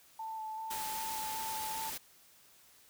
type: tone with vibrato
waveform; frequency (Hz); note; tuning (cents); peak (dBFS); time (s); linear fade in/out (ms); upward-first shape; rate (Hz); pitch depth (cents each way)
sine; 880; A5; 0; -38; 0.19-1.9; 5; square; 2.6; 13
type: noise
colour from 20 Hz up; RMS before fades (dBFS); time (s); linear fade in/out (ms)
white; -41; 0.7-1.98; 10
effects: white hiss -62 dBFS RMS until 2.89 s